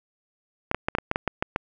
clicks, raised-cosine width 0.5 ms, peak -8 dBFS, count 10, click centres 0.714 / 0.746 / 0.885 / 0.951 / 0.985 / 1.114 / 1.159 / 1.277 / 1.425 / 1.561 s, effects none

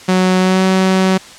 sawtooth tone with pitch glide, 185 to 188.45 Hz, F#3 to F#3, 0 to +32 cents, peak -6 dBFS, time 0.08-1.18 s, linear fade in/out 10 ms, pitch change +32 cents, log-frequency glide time 0.39-0.63 s, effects white hiss -36 dBFS RMS until 1.38 s + low-pass 7000 Hz 12 dB/octave

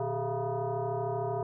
sine tone with frequency modulation, 152.6 Hz, D#3, 33 cents flat, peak -29 dBFS, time 0-1.43 s, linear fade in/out 2 ms, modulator 272 Hz, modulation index 2.8, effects none

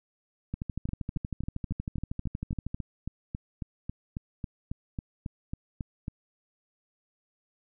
two click trains, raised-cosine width 5 ms, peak -21 / -20 dBFS, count 20 / 29, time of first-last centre 0.89-6.081 / 0.54-2.745 s, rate 3.66 / 12.7 Hz, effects none

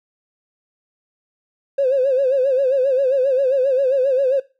triangle tone with vibrato, 531 Hz, C5, 25 cents sharp, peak -10 dBFS, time 1.78-4.4 s, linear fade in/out 10 ms, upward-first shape sine, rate 7.5 Hz, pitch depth 98 cents each way, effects noise-tail reverb RT60 0.3 s tail -24 dB re dry + tanh soft clip ceiling -12 dBFS

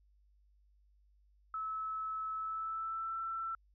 sine tone with pitch glide, 1300 to 1337.3 Hz, E6 to E6, -24 to +24 cents, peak -36 dBFS, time 1.54-3.55 s, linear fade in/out 2 ms, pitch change +48 cents, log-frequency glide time 2.35-3.19 s, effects added 50 Hz sine -65 dBFS peak until 3.74 s

